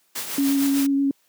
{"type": "noise with tremolo", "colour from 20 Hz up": "white", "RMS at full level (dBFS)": -28, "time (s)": [0.15, 0.87], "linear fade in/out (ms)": 10, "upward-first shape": "triangle", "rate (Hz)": 6.6, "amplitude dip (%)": 55}
{"type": "tone with vibrato", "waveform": "sine", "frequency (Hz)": 277.2, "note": "C#4", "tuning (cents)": 0, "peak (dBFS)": -17, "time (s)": [0.38, 1.11], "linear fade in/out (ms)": 2, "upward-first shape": "triangle", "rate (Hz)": 8.3, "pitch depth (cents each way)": 16}
{"effects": ["white hiss -64 dBFS RMS until 1.28 s", "high-pass 150 Hz 12 dB/octave"]}